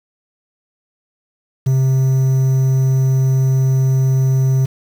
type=tone with quantisation; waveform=triangle; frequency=132.1 Hz; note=C3; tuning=17 cents sharp; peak=-9 dBFS; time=1.66-4.66 s; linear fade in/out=10 ms; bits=6; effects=none